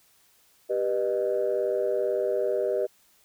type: chord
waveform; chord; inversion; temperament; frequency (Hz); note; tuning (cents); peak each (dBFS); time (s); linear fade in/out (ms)
sine; G augmented; none; just; 392 / 490 / 612.5; G4 / B4 / D#5; 0 / -14 / -27; -27; 0.69-2.87; 20
effects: tanh soft clip ceiling -16 dBFS + white hiss -62 dBFS RMS until 3.24 s